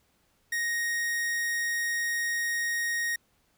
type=tone; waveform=45% pulse; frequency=1869 Hz; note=A#6; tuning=4 cents sharp; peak=-27 dBFS; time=0.52-3.16 s; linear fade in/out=5 ms; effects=pink hiss -69 dBFS RMS until 3.57 s